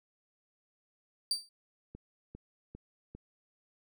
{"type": "tone with exponential decay", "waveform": "35% pulse", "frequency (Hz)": 4653, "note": "D8", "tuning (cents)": -17, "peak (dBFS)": -24, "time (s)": [1.31, 1.49], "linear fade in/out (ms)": 2, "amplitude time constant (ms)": 38}
{"type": "click train", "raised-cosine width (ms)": 3, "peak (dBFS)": -33, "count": 4, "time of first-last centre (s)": [1.95, 3.15], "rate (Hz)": 2.5}
{"effects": []}